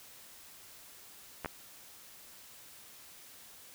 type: clicks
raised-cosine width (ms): 0.5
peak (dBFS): -21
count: 2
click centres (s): 1.447 / 1.459
effects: white hiss -54 dBFS RMS until 3.74 s